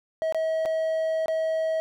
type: tone with dropouts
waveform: triangle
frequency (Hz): 641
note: E5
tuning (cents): -49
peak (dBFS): -21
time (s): 0.22-1.8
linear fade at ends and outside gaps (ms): 0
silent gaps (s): 0.324-0.346 / 0.653-0.658 / 1.259-1.282
effects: none